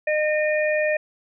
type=harmonic tone; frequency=610 Hz; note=D#5; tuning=34 cents flat; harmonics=1 / 3 / 4; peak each=-20 / -26 / -28 dBFS; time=0.07-0.97 s; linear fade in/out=5 ms; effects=none